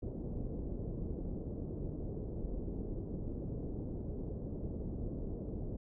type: low-pass noise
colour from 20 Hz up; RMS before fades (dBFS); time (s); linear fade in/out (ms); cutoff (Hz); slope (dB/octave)
pink; -40; 0.02-5.77; 10; 460; 24
effects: none